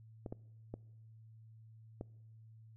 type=clicks; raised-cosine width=2 ms; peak=-29 dBFS; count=4; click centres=0.262 / 0.325 / 0.74 / 2.011 s; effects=noise-tail reverb RT60 1.0 s tail -23 dB re dry + added 111 Hz sine -55 dBFS peak until 2.76 s